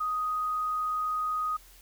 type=tone; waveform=sine; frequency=1248 Hz; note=D#6; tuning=5 cents sharp; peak=-27 dBFS; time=0-1.57 s; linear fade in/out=10 ms; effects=added 42 Hz sine -55 dBFS peak until 1.81 s + white hiss -56 dBFS RMS until 1.81 s